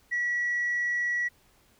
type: tone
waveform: sine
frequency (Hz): 1934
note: B6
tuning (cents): -37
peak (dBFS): -24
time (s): 0.11-1.29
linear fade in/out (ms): 20
effects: tanh soft clip ceiling -22 dBFS + pink hiss -63 dBFS RMS until 1.79 s